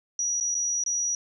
sine tone with dropouts, 5810 Hz, F#8, 32 cents flat, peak -24 dBFS, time 0.19-1.15 s, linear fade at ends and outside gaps 2 ms, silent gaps 0.401-0.408 / 0.545-0.55 / 0.838-0.862 s, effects none

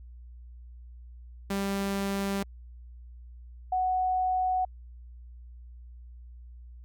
sawtooth / sine tone pair in turn, 197.4 / 741.2 Hz, G3 / F#5, +12 / +3 cents, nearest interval octave + major seventh, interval 2291 cents, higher second, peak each -24 dBFS, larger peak neither, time 1.5-2.43 / 3.72-4.65 s, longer neither, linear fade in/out 5 ms, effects added 60 Hz sine -44 dBFS peak until 6.84 s + Opus 48 kbps

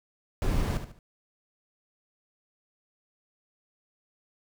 brown noise with echo, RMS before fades -26 dBFS, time 0.42-0.77 s, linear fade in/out 0 ms, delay 73 ms, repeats 3, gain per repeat -9 dB, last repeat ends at 0.989 s, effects none

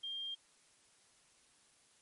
sine tone, 3200 Hz, G7, 35 cents sharp, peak -39 dBFS, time 0.03-0.35 s, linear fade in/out 10 ms, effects white hiss -68 dBFS RMS until 2.01 s + MP3 48 kbps

